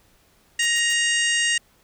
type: harmonic tone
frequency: 939 Hz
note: A#5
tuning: 12 cents sharp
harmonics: 2 / 3 / 4 / 5 / 6 / 7 / 8 / 9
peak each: -22 / -23 / -34 / -36 / -33 / -29 / -32 / -29 dBFS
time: 0.59-1.58 s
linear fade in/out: 5 ms
type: noise bursts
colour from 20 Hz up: white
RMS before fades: -40 dBFS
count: 3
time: 0.62-0.934 s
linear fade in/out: 5 ms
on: 38 ms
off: 100 ms
effects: pink hiss -59 dBFS RMS until 1.83 s